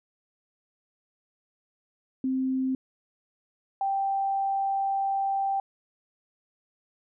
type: tone pair in turn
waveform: sine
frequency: 261.6 / 783.9 Hz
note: C4 / G5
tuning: 0 / 0 cents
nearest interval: octave + perfect fifth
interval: 1900 cents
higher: second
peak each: -24 dBFS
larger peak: neither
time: 2.24-2.75 / 3.81-5.6 s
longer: second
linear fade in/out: 2 ms
effects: none